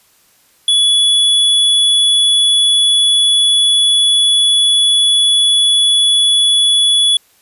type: tone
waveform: square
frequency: 3408 Hz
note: G#7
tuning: 44 cents sharp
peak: -9 dBFS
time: 0.68-7.17 s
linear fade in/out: 2 ms
effects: white hiss -52 dBFS RMS until 7.41 s + resampled to 32000 Hz